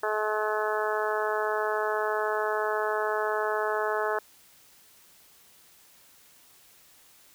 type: harmonic tone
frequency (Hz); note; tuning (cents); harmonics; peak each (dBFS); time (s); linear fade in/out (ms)
213.9; A3; -49; 2 / 3 / 4 / 5 / 6 / 7 / 8; -30 / -32 / -33 / -34 / -35 / -35 / -36; 0.03-4.19; 5
effects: white hiss -57 dBFS RMS until 7.34 s